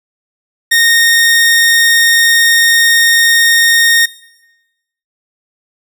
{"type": "tone", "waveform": "sawtooth", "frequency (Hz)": 1849, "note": "A#6", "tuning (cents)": -15, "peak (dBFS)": -3, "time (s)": [0.71, 4.06], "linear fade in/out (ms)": 10, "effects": ["noise-tail reverb RT60 1.0 s tail -21 dB re dry"]}